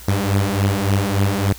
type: beating tone pair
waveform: sawtooth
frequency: 97.4 / 100.9 Hz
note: G2 / G#2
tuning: -11 / -49 cents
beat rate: 3.5 Hz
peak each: -15 dBFS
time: 0.08-1.53 s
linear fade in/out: 5 ms
effects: added 60 Hz sine -39 dBFS peak until 1.58 s + white hiss -40 dBFS RMS until 1.58 s